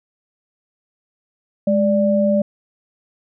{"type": "tone pair together", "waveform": "sine", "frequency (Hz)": [207.6, 587.3], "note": ["G#3", "D5"], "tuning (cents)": [0, 0], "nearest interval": "octave + tritone", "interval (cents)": 1800, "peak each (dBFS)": -16, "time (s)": [1.67, 2.42], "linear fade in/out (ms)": 5, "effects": []}